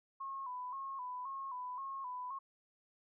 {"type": "tone with vibrato", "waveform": "sine", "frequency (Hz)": 1040, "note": "C6", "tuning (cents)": -11, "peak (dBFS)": -40, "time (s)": [0.2, 2.39], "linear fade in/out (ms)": 10, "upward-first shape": "square", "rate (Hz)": 1.9, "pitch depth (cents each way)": 73, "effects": []}